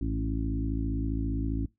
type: harmonic tone with a mistuned harmonic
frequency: 55 Hz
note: A1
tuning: in tune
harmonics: 1 / 2 / 3 / 4 / 5 / 6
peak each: -30 / -34 / -41 / -40 / -33 / -40 dBFS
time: 0.01-1.66 s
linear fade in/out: 5 ms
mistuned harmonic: 2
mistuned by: -42 cents
effects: noise-tail reverb RT60 0.2 s tail -23 dB re dry